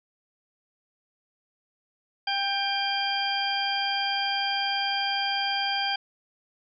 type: harmonic tone with a mistuned harmonic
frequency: 796 Hz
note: G5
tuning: 26 cents sharp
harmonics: 1 / 2 / 3 / 4 / 6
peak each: -29 / -32 / -34 / -30 / -32 dBFS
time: 2.27-5.96 s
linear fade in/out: 5 ms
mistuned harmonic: 2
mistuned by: -16 cents
effects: none